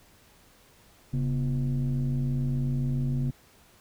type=tone with frequency modulation; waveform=sine; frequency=136 Hz; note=C#3; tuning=33 cents flat; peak=-23 dBFS; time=1.13-3.31 s; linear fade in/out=10 ms; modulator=107 Hz; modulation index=0.8; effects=tanh soft clip ceiling -21 dBFS + pink hiss -58 dBFS RMS until 3.8 s